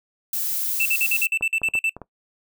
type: noise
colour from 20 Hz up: violet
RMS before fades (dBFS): -25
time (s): 0.33-1.26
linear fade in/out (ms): 2
type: tone bursts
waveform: triangle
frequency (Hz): 2657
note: E7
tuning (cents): +13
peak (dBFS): -17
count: 11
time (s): 0.8-1.895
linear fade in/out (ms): 2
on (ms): 55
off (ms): 49
type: clicks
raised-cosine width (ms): 1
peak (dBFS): -22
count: 6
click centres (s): 1.41 / 1.617 / 1.687 / 1.753 / 1.966 / 2.017
effects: noise-tail reverb RT60 0.1 s tail -20 dB re dry